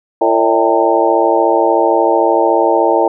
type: harmonic tone with a mistuned harmonic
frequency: 113.4 Hz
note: A#2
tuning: 47 cents flat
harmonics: 3 / 4 / 5 / 6 / 7 / 8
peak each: -16 / -16 / -16 / -16 / -16 / -16 dBFS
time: 0.21-3.08 s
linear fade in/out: 5 ms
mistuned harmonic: 6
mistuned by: -97 cents
effects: none